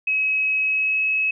sine tone with pitch glide, 2557 to 2572 Hz, D#7 to E7, +47 to -43 cents, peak -18 dBFS, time 0.07-1.31 s, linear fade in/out 5 ms, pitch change +10 cents, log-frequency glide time 0.63-1.02 s, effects none

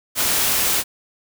white noise, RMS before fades -19 dBFS, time 0.15-0.84 s, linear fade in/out 50 ms, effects none

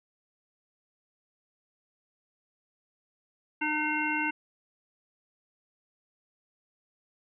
harmonic tone, 303.8 Hz, D#4, 41 cents flat, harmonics 1 / 3 / 5 / 7 / 9, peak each -33 / -33 / -33 / -33 / -33 dBFS, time 3.61-4.31 s, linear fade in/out 10 ms, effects none

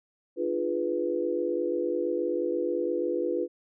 sine chord, D diminished seventh, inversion none, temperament equal with one note detuned, 300.7 / 349.2 / 415.3 / 493.9 Hz, D4 / F4 / Ab4 / Cb5, +41 / 0 / 0 / 0 cents, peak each -34 / -29 / -34 / -30 dBFS, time 0.36-3.48 s, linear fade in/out 50 ms, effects none

